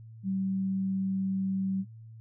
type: tone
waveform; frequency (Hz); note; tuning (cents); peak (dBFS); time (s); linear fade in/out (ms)
sine; 191.7; G3; -38; -27; 0.23-1.85; 50
effects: noise-tail reverb RT60 0.1 s tail -18 dB re dry + added 112 Hz sine -45 dBFS peak until 2.2 s